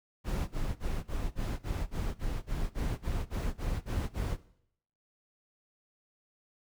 brown noise bursts, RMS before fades -32 dBFS, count 15, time 0.24-4.372 s, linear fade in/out 50 ms, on 240 ms, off 38 ms, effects noise-tail reverb RT60 0.7 s tail -18 dB re dry

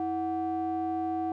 triangle ring-modulated tone, 206.9 Hz, G#3, 6 cents flat, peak -23 dBFS, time 0-1.32 s, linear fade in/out 2 ms, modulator 532 Hz, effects none

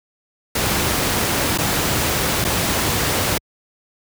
pink noise with dropouts, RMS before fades -19 dBFS, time 0.55-3.38 s, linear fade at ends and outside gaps 5 ms, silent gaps 1.577-1.584 / 2.443-2.448 s, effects high-pass 60 Hz 12 dB/octave

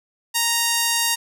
5% pulse tone, 932.3 Hz, A#5, in tune, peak -6 dBFS, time 0.34-1.16 s, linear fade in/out 20 ms, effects none

